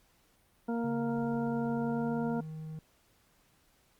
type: harmonic tone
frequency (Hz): 233.1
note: A#3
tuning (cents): 0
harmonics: 1 / 2 / 3 / 4 / 6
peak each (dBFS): -31 / -37 / -41 / -43 / -47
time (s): 0.68-2.41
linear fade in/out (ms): 10
type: tone with pitch glide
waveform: triangle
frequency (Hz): 140.8 to 157.13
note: C#3 to D#3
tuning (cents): +27 to +17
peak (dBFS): -37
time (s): 0.84-2.79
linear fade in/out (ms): 2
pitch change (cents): +190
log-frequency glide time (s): 1.77-2.45
effects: pink hiss -68 dBFS RMS until 3.99 s + Opus 48 kbps